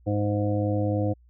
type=harmonic tone; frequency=103.4 Hz; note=G#2; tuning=7 cents flat; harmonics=1 / 2 / 3 / 5 / 6 / 7; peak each=-25 / -33 / -28 / -29 / -38 / -36 dBFS; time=0.06-1.14 s; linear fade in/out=20 ms; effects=added 60 Hz sine -53 dBFS peak until 1.29 s